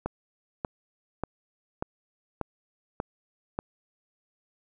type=click train; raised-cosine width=1 ms; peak=-15 dBFS; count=7; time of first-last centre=0.06-3.589 s; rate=1.7 Hz; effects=none